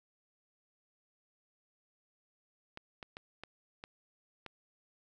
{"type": "clicks", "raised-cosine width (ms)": 0.3, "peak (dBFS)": -28, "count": 6, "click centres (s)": [2.774, 3.028, 3.169, 3.436, 3.839, 4.463], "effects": []}